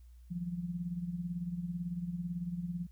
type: tone with tremolo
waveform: sine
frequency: 174.61 Hz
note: F3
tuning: in tune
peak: -32 dBFS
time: 0.3-2.87 s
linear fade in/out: 20 ms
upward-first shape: sine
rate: 18 Hz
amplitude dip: 65%
effects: added 60 Hz sine -52 dBFS peak until 2.91 s + white hiss -75 dBFS RMS until 2.91 s